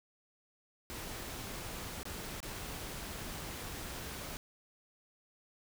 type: noise with dropouts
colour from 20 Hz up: pink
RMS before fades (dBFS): -43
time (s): 0.9-4.37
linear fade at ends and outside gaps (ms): 0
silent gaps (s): 2.031-2.054 / 2.403-2.429
effects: none